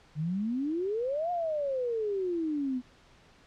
sine exponential two-way sweep, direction up then down, 143.9 to 720 to 244.5 Hz, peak -28 dBFS, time 0.15-2.82 s, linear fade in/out 50 ms, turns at 1.31 s, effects pink hiss -59 dBFS RMS until 3.46 s + low-pass 5000 Hz 12 dB/octave

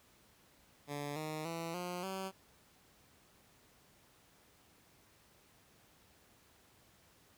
10% pulse tone with pitch steps, 144.7 / 155.09 / 166.22 / 178.15 / 190.93 Hz, D3 / D#3 / E3 / F3 / G3, -25 / -5 / +15 / +35 / -45 cents, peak -31 dBFS, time 0.87-2.32 s, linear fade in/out 50 ms, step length 290 ms, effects pink hiss -66 dBFS RMS until 7.37 s + high-pass 60 Hz 12 dB/octave

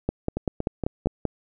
two click trains, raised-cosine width 2 ms, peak -10 / -13 dBFS, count 7 / 4, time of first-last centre 0.09-1.253 / 0.37-1.071 s, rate 5.16 / 4.28 Hz, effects none

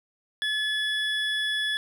triangle tone pair together, 1720 / 3403 Hz, A6 / G#7, -40 / +41 cents, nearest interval octave, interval 1181 cents, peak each -26 dBFS, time 0.42-1.77 s, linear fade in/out 0 ms, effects none

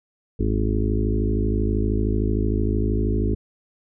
harmonic tone with a mistuned harmonic, 53 Hz, G#1, 36 cents sharp, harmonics 1 / 2 / 4 / 5 / 6 / 7 / 8, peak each -22 / -25 / -28 / -29 / -30 / -30 / -31 dBFS, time 0.39-3.35 s, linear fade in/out 10 ms, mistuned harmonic 1, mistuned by -18 cents, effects none

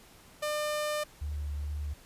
sawtooth tone, 600 Hz, D5, 37 cents sharp, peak -26 dBFS, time 0.42-1.04 s, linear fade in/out 10 ms
sine tone with vibrato, 73.42 Hz, D2, in tune, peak -32 dBFS, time 1.21-1.94 s, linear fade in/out 10 ms, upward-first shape sine, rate 2.3 Hz, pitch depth 18 cents each way
effects pink hiss -56 dBFS RMS until 2.05 s + resampled to 32000 Hz

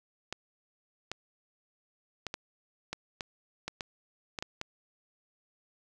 clicks, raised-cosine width 0.2 ms, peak -18 dBFS, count 11, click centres 0.326 / 1.116 / 2.267 / 2.341 / 2.93 / 3.208 / 3.68 / 3.808 / 4.388 / 4.425 / 4.614 s, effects none

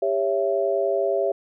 sine chord, C# diminished, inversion second, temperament just, 399.1 / 554.4 / 665.2 Hz, G4 / C#5 / E5, +31 / 0 / +16 cents, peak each -24 dBFS, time 0.02-1.32 s, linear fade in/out 5 ms, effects none

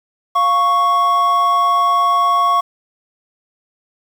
triangle tone pair together, 699.6 / 1108.7 Hz, F5 / C#6, +3 / 0 cents, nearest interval minor sixth, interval 797 cents, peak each -18 / -10 dBFS, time 0.35-2.61 s, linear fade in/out 10 ms, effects 7-bit

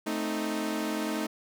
sawtooth chord, A diminished, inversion none, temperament equal, 220 / 261.6 / 311.1 Hz, A3 / C4 / Eb4, 0 / 0 / 0 cents, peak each -29 / -34 / -28 dBFS, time 0.06-1.27 s, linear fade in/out 10 ms, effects none

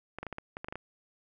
clicks, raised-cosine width 0.5 ms, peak -23 dBFS, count 10, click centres 0.186 / 0.23 / 0.267 / 0.327 / 0.384 / 0.569 / 0.645 / 0.685 / 0.725 / 0.756 s, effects none

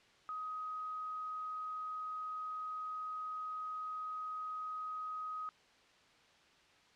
sine tone, 1258 Hz, D#6, 19 cents sharp, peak -39 dBFS, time 0.29-5.49 s, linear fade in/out 0 ms, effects white hiss -65 dBFS RMS until 6.95 s + low-pass 4000 Hz 12 dB/octave

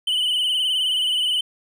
triangle tone with vibrato, 3005 Hz, F#7, 26 cents sharp, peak -17 dBFS, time 0.07-1.41 s, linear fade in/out 5 ms, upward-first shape sine, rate 19 Hz, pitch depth 56 cents each way, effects none

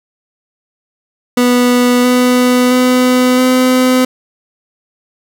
30% pulse tone with pitch steps, 246 / 249 / 252 / 255.1 Hz, B3 / B3 / B3 / C4, -7 / +14 / +35 / -44 cents, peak -5 dBFS, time 1.37-4.05 s, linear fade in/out 5 ms, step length 670 ms, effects none

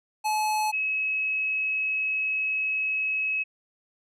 square / sine tone pair in turn, 857 / 2568 Hz, A5 / E7, -46 / -46 cents, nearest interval octave + perfect fifth, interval 1900 cents, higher second, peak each -24 / -24 dBFS, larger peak neither, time 0.24-0.72 / 0.72-3.44 s, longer second, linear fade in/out 20 ms, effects resampled to 32000 Hz

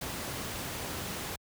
pink noise, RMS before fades -37 dBFS, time 0.01-1.36 s, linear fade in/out 5 ms, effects high-pass 60 Hz 12 dB/octave

